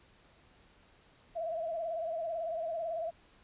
sine tone with vibrato, 660 Hz, E5, 2 cents sharp, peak -33 dBFS, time 1.35-3.11 s, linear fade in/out 20 ms, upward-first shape sine, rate 18 Hz, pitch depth 73 cents each way, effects pink hiss -63 dBFS RMS until 3.43 s + resampled to 8000 Hz

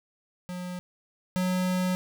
square tone pair in turn, 180 / 183.25 Hz, F#3 / F#3, -47 / -16 cents, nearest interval unison, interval 31 cents, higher second, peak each -34 / -25 dBFS, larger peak second, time 0.49-0.79 / 1.36-1.95 s, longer second, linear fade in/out 0 ms, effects none

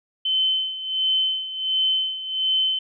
sine tone with tremolo, 3064 Hz, G7, 40 cents flat, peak -17 dBFS, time 0.25-2.79 s, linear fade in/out 5 ms, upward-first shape sine, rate 1.4 Hz, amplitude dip 75%, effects none

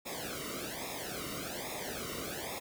pink noise with flanger, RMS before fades -40 dBFS, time 0.05-2.6 s, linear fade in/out 20 ms, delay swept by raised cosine 0.66 to 1.21 ms, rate 1.2 Hz, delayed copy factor -0.95, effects none

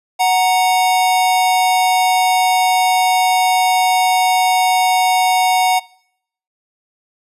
square tone pair together, 740 / 931.3 Hz, F#5 / A#5, 0 / -2 cents, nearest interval major third, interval 398 cents, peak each -13 / -19 dBFS, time 0.19-5.8 s, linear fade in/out 20 ms, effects noise-tail reverb RT60 0.7 s tail -23 dB re dry + resampled to 32000 Hz

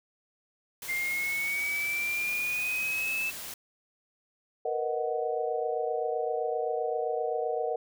white noise, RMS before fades -40 dBFS, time 0.82-3.54 s, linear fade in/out 2 ms
sine linear sweep, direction up, 2097 to 2637 Hz, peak -28 dBFS, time 0.88-3.31 s, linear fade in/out 20 ms
sine chord, B major seventh, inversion third, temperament equal, 466.2 / 493.9 / 622.3 / 740 Hz, A#4 / B4 / D#5 / F#5, 0 / 0 / 0 / 0 cents, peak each -31 / -36 / -34 / -33 dBFS, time 4.65-7.76 s, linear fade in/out 5 ms
effects none

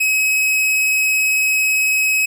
45% pulse tone, 2553 Hz, D#7, 44 cents sharp, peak -14 dBFS, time 0-2.26 s, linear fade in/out 10 ms, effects none

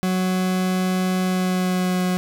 40% pulse tone with pitch glide, 185 to 182.24 Hz, F#3 to F#3, 0 to -26 cents, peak -18 dBFS, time 0.03-2.17 s, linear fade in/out 0 ms, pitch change -26 cents, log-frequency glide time 1.2-2.03 s, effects none

